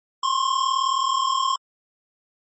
square tone pair together, 1046.5 / 1085.6 Hz, C6 / C#6, 0 / -36 cents, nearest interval minor second, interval 64 cents, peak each -23 dBFS, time 0.23-1.56 s, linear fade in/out 5 ms, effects MP3 32 kbps

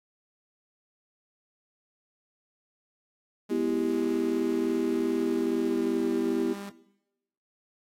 sawtooth tone with pitch glide, 207.7 to 200.2 Hz, G#3 to G3, 0 to +37 cents, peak -34 dBFS, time 3.49-6.7 s, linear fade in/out 10 ms, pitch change -63 cents, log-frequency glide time 5.13-6.13 s
sine chord, E minor, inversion second, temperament equal, 246.9 / 329.6 / 392 Hz, B3 / E4 / G4, 0 / 0 / 0 cents, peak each -29 dBFS, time 3.5-6.54 s, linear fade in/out 20 ms
effects noise-tail reverb RT60 0.9 s tail -17 dB re dry + AAC 48 kbps

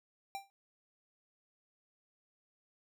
square tone with exponential decay, 788 Hz, G5, 9 cents sharp, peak -36 dBFS, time 0.35-0.5 s, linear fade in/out 0 ms, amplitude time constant 32 ms, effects none

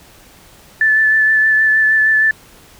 sine tone with vibrato, 1749 Hz, A6, 11 cents flat, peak -9 dBFS, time 0.81-2.31 s, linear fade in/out 2 ms, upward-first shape sine, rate 6.4 Hz, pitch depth 16 cents each way, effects pink hiss -44 dBFS RMS until 2.79 s

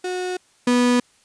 35% pulse tone pair in turn, 364.7 / 245.3 Hz, F#4 / B3, -25 / -12 cents, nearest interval perfect fifth, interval 687 cents, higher first, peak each -22 / -13 dBFS, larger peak second, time 0.04-0.37 / 0.67-1 s, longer neither, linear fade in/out 5 ms, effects white hiss -58 dBFS RMS until 1.24 s + resampled to 22050 Hz

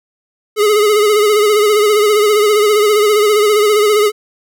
square tone with vibrato, 420.1 Hz, G#4, 20 cents sharp, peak -9 dBFS, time 0.56-4.12 s, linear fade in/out 50 ms, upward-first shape sine, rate 15 Hz, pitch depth 52 cents each way, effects none

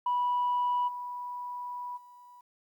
sine tone with level steps, 981 Hz, B5, 12 cents flat, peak -24 / -35 / -50 dBFS, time 0.06-2.41 s, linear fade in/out 5 ms, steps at 0.87 / 1.96 s, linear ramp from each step 20 ms, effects tanh soft clip ceiling -22 dBFS + 11-bit

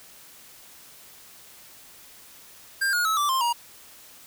square tone with pitch steps, 1595 / 1437.5 / 1295.5 / 1167.6 / 1052.3 / 948.4 Hz, G6 / F6 / E6 / D6 / C6 / A#5, +30 / +50 / -30 / -10 / +10 / +30 cents, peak -22 dBFS, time 2.81-3.53 s, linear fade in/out 10 ms, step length 120 ms, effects white hiss -49 dBFS RMS until 4.26 s

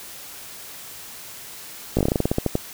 slowing click train, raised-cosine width 2 ms, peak -6 dBFS, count 14, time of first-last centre 1.97-2.554 s, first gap 17 ms, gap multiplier 1.15, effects white hiss -39 dBFS RMS until 2.73 s

